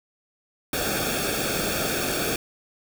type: noise with comb filter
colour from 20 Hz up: pink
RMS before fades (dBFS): -26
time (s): 0.73-2.36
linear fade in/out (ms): 2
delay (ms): 1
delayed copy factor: -0.8
effects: none